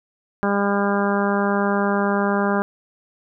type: harmonic tone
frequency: 201 Hz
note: G3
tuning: 44 cents sharp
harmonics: 1 / 2 / 3 / 4 / 5 / 6 / 7 / 8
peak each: -21 / -24 / -26 / -27 / -28 / -29 / -29 / -30 dBFS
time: 0.43-2.62 s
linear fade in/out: 0 ms
effects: none